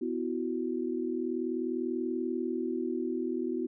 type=chord; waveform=sine; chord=B suspended fourth; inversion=none; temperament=equal with one note detuned; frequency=250.7 / 329.6 / 370 Hz; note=B3 / E4 / F#4; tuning=+26 / 0 / 0 cents; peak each=-34 dBFS; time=0.01-3.67 s; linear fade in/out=10 ms; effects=none